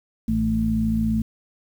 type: harmonic tone with a mistuned harmonic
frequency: 54.6 Hz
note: A1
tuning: 13 cents flat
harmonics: 1 / 2 / 3 / 4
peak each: -27 / -29 / -31 / -20 dBFS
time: 0.28-1.22 s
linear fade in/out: 5 ms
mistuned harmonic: 4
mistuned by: +23 cents
effects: 8-bit